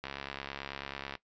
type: click train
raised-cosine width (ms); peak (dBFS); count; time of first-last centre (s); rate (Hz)
0.3; -22; 78; 0.04-1.153; 69.2
effects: noise-tail reverb RT60 0.1 s tail -17 dB re dry + resampled to 16000 Hz